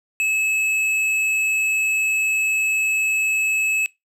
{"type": "tone with hard clipping", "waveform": "sine", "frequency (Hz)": 2592, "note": "E7", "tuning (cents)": -30, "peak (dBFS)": -19, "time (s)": [0.2, 3.86], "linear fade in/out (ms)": 0, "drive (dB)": 15, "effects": ["noise-tail reverb RT60 0.2 s tail -22 dB re dry", "low-pass 12000 Hz 12 dB/octave"]}